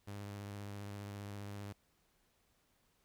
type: tone with vibrato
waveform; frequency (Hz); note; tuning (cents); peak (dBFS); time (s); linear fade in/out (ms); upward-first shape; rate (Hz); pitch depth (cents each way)
sawtooth; 101.4; G#2; -41; -40; 0.07-1.73; 10; triangle; 15; 28
effects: pink hiss -75 dBFS RMS until 3.04 s